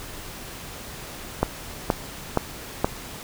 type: click train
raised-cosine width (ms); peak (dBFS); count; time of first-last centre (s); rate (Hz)
1; -4; 4; 1.43-2.845; 2.12
effects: pink hiss -38 dBFS RMS until 3.23 s